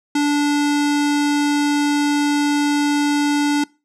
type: tone with low-pass filter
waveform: square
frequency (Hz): 291.1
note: D4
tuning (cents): -15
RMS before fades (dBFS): -17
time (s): 0.15-3.64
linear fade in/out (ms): 5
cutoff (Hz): 8000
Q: 1.2
effects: noise-tail reverb RT60 0.3 s tail -24 dB re dry